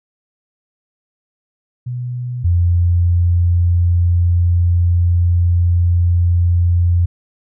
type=tone pair in turn; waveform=sine; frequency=123.47 / 87.08 Hz; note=B2 / F2; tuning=0 / -5 cents; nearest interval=tritone; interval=605 cents; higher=first; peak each=-20 / -10 dBFS; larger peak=second; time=1.86-2.44 / 2.44-7.06 s; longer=second; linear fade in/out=10 ms; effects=none